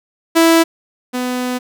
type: tone pair in turn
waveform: sawtooth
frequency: 329.6 / 250 Hz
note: E4 / B3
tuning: 0 / +21 cents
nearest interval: perfect fourth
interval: 479 cents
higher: first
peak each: -4 / -14 dBFS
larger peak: first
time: 0.35-0.64 / 1.13-1.59 s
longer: second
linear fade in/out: 20 ms
effects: none